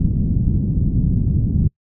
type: low-pass noise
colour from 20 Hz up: white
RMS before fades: -17 dBFS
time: 0-1.68 s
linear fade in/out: 5 ms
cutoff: 190 Hz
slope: 24 dB/octave
effects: noise-tail reverb RT60 0.1 s tail -26 dB re dry